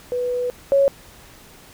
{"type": "tone pair in turn", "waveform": "sine", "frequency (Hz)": [493.1, 553.5], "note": ["B4", "C#5"], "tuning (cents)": [-3, -3], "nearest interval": "major second", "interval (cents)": 200, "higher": "second", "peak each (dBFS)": [-20, -12], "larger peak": "second", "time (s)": [[0.12, 0.5], [0.72, 0.88]], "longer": "first", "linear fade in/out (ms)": 0, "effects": ["pink hiss -46 dBFS RMS until 1.73 s"]}